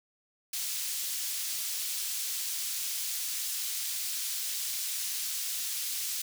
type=high-pass noise; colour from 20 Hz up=pink; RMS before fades=-34 dBFS; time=0.53-6.22 s; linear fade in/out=5 ms; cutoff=4500 Hz; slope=12 dB/octave; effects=none